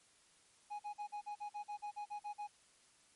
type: tone bursts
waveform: triangle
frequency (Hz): 830.6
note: G#5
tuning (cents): 0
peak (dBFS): -39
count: 13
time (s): 0.7-2.476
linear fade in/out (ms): 20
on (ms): 96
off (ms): 44
effects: white hiss -68 dBFS RMS until 3.15 s + MP3 48 kbps